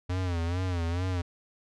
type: tone with vibrato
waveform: square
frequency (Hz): 88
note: F2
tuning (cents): +14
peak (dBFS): -28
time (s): 0.09-1.22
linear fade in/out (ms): 10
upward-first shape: sine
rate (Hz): 2.3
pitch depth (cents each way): 100
effects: low-pass 6000 Hz 12 dB/octave